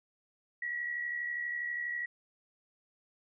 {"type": "tone with amplitude modulation", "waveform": "sine", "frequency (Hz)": 1924, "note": "B6", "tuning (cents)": -46, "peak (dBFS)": -31, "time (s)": [0.62, 2.06], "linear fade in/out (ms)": 5, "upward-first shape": "sine", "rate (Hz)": 72.3, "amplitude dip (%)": 50, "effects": []}